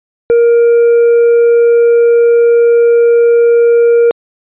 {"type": "tone with hard clipping", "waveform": "sine", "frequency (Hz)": 469.5, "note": "A#4", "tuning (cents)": 12, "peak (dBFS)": -5, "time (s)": [0.3, 4.11], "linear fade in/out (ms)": 0, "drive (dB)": 2, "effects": ["resampled to 8000 Hz"]}